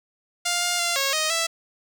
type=tone with pitch steps; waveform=5% pulse; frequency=701 / 705 / 692 / 547 / 624 / 661 Hz; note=F5 / F5 / F5 / C#5 / D#5 / E5; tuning=+6 / +16 / -16 / -23 / +5 / +5 cents; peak=-10 dBFS; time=0.45-1.47 s; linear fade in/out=10 ms; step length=170 ms; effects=none